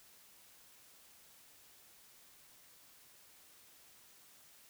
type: silence
effects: white hiss -62 dBFS RMS until 4.69 s

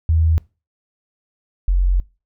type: tone pair in turn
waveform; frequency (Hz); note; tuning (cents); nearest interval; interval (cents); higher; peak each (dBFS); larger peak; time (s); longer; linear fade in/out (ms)
sine; 80.7 / 45.29; E2 / F#1; -36 / -36; minor seventh; 1000; first; -12; neither; 0.09-0.38 / 1.68-2; second; 0
effects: noise-tail reverb RT60 0.3 s tail -23 dB re dry

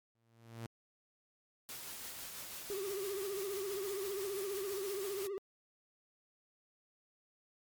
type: tone with exponential growth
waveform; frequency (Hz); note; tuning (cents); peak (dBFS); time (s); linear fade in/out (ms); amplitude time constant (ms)
sawtooth; 115.1; A#2; -22; -36; 0.15-0.66; 0; 110
type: noise with tremolo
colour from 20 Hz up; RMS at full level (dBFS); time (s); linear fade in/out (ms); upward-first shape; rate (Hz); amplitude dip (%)
white; -45; 1.69-5.27; 0; triangle; 6; 30
type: tone with vibrato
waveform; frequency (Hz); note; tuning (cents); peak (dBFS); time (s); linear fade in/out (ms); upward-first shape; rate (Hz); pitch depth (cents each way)
triangle; 393.4; G4; +6; -35; 2.7-5.38; 0; triangle; 15; 110
effects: MP3 96 kbps

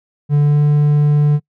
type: tone with pitch glide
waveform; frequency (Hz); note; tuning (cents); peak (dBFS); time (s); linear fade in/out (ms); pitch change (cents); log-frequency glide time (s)
triangle; 146.1 to 147.54; D3 to D3; -9 to +8; -7; 0.29-1.4; 50; +17; 0.41-0.6
effects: noise-tail reverb RT60 0.1 s tail -25 dB re dry

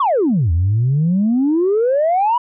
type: exponential two-way sweep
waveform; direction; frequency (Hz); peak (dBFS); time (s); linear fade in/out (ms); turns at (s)
sine; down then up; 1183 to 79.7 to 993; -11; 0-2.38; 5; 0.52
effects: tanh soft clip ceiling -9 dBFS

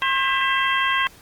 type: harmonic tone with a mistuned harmonic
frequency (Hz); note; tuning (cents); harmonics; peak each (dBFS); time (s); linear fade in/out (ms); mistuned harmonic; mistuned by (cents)
534; C5; +35; 2 / 3 / 4 / 5 / 6; -22 / -24 / -25 / -26 / -27; 0.02-1.07; 0; 4; -120
effects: pink hiss -48 dBFS RMS until 1.21 s + Opus 24 kbps

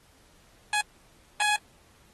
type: tone bursts at uneven times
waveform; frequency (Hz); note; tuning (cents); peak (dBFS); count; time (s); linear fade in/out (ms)
15% pulse; 838; G#5; +15; -17; 2; 0.73-0.81 / 1.4-1.56; 2
effects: pink hiss -60 dBFS RMS until 2.13 s + AAC 32 kbps

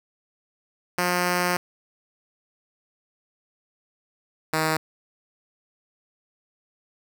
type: tone pair in turn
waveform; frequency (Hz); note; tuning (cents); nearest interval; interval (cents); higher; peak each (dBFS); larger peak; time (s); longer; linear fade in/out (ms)
5% pulse; 178.1 / 157.85; F3 / D#3; +34 / +25; major second; 209; first; -10; neither; 0.98-1.57 / 4.53-4.77; first; 5
effects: none

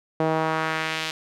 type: tone with band-pass filter sweep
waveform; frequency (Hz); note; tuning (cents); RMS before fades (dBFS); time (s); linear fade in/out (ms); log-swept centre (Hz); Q
sawtooth; 159; D#3; +38; -25; 0.2-1.11; 2; 580 to 3600; 1.2
effects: none

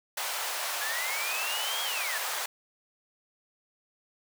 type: high-pass noise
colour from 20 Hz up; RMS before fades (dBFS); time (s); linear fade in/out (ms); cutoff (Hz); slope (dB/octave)
pink; -33; 0.17-2.46; 5; 670; 24
type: linear two-way sweep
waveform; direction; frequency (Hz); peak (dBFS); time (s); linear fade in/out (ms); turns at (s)
sine; up then down; 1661.2 to 3315 to 1661.2; -33; 0.81-2.18; 5; 1.82
effects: none

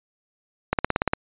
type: click train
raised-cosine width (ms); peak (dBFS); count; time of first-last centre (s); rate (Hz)
0.5; -5; 8; 0.73-1.135; 17.3
effects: resampled to 8000 Hz

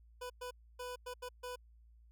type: tone bursts at uneven times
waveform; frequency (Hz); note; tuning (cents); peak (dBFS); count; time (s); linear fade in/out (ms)
25% pulse; 496.2; B4; +8; -38; 6; 0.21-0.3 / 0.41-0.51 / 0.79-0.96 / 1.06-1.14 / 1.22-1.29 / 1.43-1.56; 10
effects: added 57 Hz sine -59 dBFS peak until 2.11 s

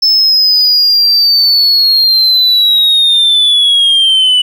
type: linear sweep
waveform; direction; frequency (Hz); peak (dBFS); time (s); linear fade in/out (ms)
sine; down; 5270 to 2960; -3; 0.02-4.42; 10
effects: tanh soft clip ceiling -4 dBFS + 7-bit

